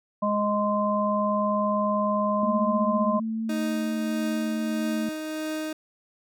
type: harmonic tone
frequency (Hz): 207.7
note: G#3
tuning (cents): 0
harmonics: 1 / 3 / 5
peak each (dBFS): -26 / -26 / -26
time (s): 0.22-3.2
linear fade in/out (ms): 10
type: tone with vibrato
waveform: sine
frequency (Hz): 222.9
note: A3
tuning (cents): +23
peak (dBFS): -26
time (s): 2.43-5.09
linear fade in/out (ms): 2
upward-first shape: triangle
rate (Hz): 4.2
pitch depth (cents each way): 9
type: tone with tremolo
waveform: 30% pulse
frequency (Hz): 311.1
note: D#4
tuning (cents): 0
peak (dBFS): -25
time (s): 3.49-5.73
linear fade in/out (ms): 5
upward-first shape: triangle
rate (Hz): 1.6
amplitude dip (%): 35
effects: none